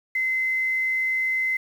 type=tone; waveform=sine; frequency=2056 Hz; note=C7; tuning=31 cents flat; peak=-21 dBFS; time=0.15-1.57 s; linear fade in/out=5 ms; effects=8-bit

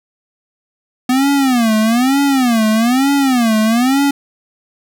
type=tone with vibrato; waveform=square; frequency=246.9 Hz; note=B3; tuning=in tune; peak=-11 dBFS; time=1.09-4.11 s; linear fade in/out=5 ms; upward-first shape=sine; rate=1.1 Hz; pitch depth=230 cents each way; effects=none

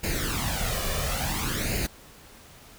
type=noise with flanger; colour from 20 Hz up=pink; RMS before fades=-28 dBFS; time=0.03-1.87 s; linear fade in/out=10 ms; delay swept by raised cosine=0.43 to 1.73 ms; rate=0.58 Hz; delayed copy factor=+0.7; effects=pink hiss -50 dBFS RMS until 2.78 s

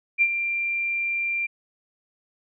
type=tone with ADSR envelope; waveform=sine; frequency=2374 Hz; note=D7; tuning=18 cents sharp; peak=-14 dBFS; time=0.18-1.47 s; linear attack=37 ms; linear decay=58 ms; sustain=-9 dB; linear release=15 ms; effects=none

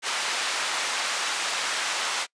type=band-pass noise; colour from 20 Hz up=pink; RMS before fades=-28 dBFS; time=0.02-2.27 s; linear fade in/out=50 ms; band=1000 to 7500 Hz; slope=12 dB/octave; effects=noise-tail reverb RT60 0.1 s tail -25 dB re dry + resampled to 22050 Hz

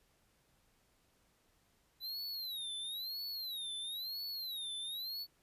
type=tone with vibrato; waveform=square; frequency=3951 Hz; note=B7; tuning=in tune; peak=-40 dBFS; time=2-5.27 s; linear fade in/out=50 ms; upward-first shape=sine; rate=1 Hz; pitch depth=200 cents each way; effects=pink hiss -73 dBFS RMS until 5.42 s + resampled to 32000 Hz

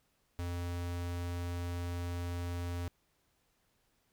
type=tone; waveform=square; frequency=87.3 Hz; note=F2; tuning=in tune; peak=-36 dBFS; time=0.39-2.88 s; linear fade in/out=0 ms; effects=pink hiss -75 dBFS RMS until 4.12 s

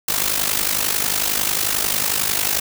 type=noise with amplitude modulation; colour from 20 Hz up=white; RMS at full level=-17 dBFS; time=0.08-2.6 s; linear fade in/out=5 ms; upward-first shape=sine; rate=51.1 Hz; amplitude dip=75%; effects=none

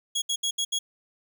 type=tone bursts at uneven times; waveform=25% pulse; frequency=3322 Hz; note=G#7; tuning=in tune; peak=-21 dBFS; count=5; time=0.15-0.22 / 0.29-0.36 / 0.43-0.51 / 0.58-0.65 / 0.72-0.79 s; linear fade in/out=10 ms; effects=none

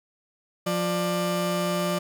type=tone pair together; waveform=30% pulse; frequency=176.3 / 593 Hz; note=F3 / D5; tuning=+17 / +17 cents; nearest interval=octave + major sixth; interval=2100 cents; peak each=-24 dBFS; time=0.66-1.99 s; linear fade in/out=10 ms; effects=none

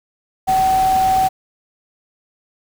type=tone in noise; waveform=sine; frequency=759 Hz; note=F#5; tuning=44 cents sharp; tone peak=-12 dBFS; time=0.47-1.29 s; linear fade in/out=20 ms; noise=pink; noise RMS=-28 dBFS; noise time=0.47-1.29 s; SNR=+13 dB; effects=none

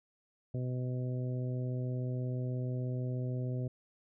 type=harmonic tone; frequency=126.2 Hz; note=B2; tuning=38 cents sharp; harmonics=1 / 2 / 3 / 4 / 5; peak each=-33 / -42 / -45 / -47 / -49 dBFS; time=0.54-3.68 s; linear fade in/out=5 ms; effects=none

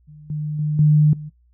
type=tone with level steps; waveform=sine; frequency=151 Hz; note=D3; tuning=48 cents sharp; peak=-39 / -22 / -18 / -10 / -29 dBFS; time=0.07-1.3 s; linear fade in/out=20 ms; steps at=0.3 / 0.59 / 0.79 / 1.13 s; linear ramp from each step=2 ms; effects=noise-tail reverb RT60 0.1 s tail -18 dB re dry + added 60 Hz sine -54 dBFS peak until 1.53 s

